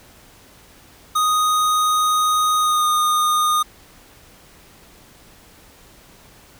square tone with pitch glide, 1244 to 1226.9 Hz, D#6 to D#6, -1 to -25 cents, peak -16 dBFS, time 1.15-3.63 s, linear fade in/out 10 ms, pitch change -24 cents, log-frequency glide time 2.59-2.85 s, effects pink hiss -48 dBFS RMS until 6.59 s

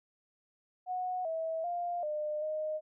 sine tone with pitch steps, 733 / 648 / 700 / 604 / 618 Hz, F#5 / E5 / F5 / D5 / D#5, -16 / -30 / +4 / +48 / -12 cents, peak -32 dBFS, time 0.86-2.81 s, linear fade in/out 50 ms, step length 390 ms, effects none

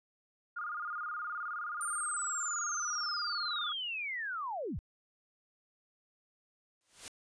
sine tone with vibrato, 1318.5 Hz, E6, in tune, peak -36 dBFS, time 0.56-3.73 s, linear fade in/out 10 ms, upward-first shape square, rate 19 Hz, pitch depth 120 cents each way
sine linear sweep, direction down, 9160 to 40.32 Hz, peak -35 dBFS, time 1.81-4.79 s, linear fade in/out 0 ms
white noise with exponential growth, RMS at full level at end -41 dBFS, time 6.81-7.08 s, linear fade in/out 0 ms, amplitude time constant 57 ms
effects resampled to 22050 Hz

